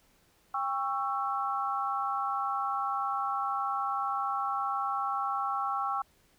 sine chord, C# diminished, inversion second, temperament just, 798.3 / 1108.7 / 1330.5 Hz, G5 / C#6 / E6, +31 / 0 / +16 cents, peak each -33 dBFS, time 0.54-6.02 s, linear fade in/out 5 ms, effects pink hiss -66 dBFS RMS until 6.38 s

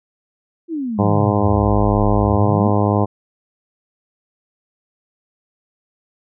sine exponential two-way sweep, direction down then up, 348.6 to 30.87 to 267.2 Hz, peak -20 dBFS, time 0.68-2.72 s, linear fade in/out 50 ms, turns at 2.05 s
harmonic tone, 103.1 Hz, G#2, 12 cents flat, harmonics 1 / 2 / 3 / 4 / 5 / 6 / 7 / 8 / 9 / 10, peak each -17 / -20 / -22 / -23 / -24 / -25 / -25 / -26 / -27 / -27 dBFS, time 0.98-3.06 s, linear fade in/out 20 ms
effects none

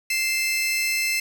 sawtooth tone pair together, 2093 / 2637 Hz, C7 / E7, 0 / 0 cents, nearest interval major third, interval 400 cents, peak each -21 dBFS, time 0.1-1.2 s, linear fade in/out 5 ms, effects 7-bit

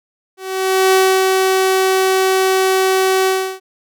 sawtooth tone with ADSR envelope, 379 Hz, F#4, 42 cents sharp, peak -5 dBFS, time 0.37-3.6 s, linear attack 560 ms, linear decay 290 ms, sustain -3 dB, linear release 330 ms, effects none

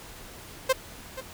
sawtooth tone with echo, 523.3 Hz, C5, in tune, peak -15 dBFS, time 0.69-0.73 s, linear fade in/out 10 ms, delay 480 ms, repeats 1, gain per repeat -15 dB, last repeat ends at 1.21 s, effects pink hiss -45 dBFS RMS until 1.33 s

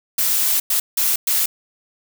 blue noise bursts at uneven times, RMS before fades -18 dBFS, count 4, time 0.18-0.6 / 0.7-0.8 / 0.97-1.16 / 1.27-1.46 s, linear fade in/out 5 ms, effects none

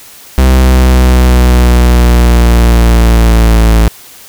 45% pulse linear sweep, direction down, 64.8 to 55 Hz, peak -3 dBFS, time 0.38-3.88 s, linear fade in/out 0 ms, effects white hiss -34 dBFS RMS until 4.28 s

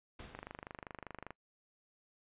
pink noise with exponential decay, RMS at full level -48 dBFS, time 0.19-0.84 s, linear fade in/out 5 ms, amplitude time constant 140 ms
click train, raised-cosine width 0.5 ms, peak -29 dBFS, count 25, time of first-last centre 0.35-1.306 s, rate 25.1 Hz
effects noise-tail reverb RT60 0.1 s tail -24 dB re dry + resampled to 8000 Hz

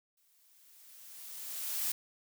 blue noise with exponential growth, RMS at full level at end -32 dBFS, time 0.17-1.92 s, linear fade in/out 5 ms, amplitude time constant 380 ms, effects none

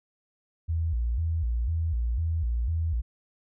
sine tone with vibrato, 69.3 Hz, C#2, in tune, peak -24 dBFS, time 0.68-3.02 s, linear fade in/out 20 ms, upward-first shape square, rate 2 Hz, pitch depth 290 cents each way, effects none

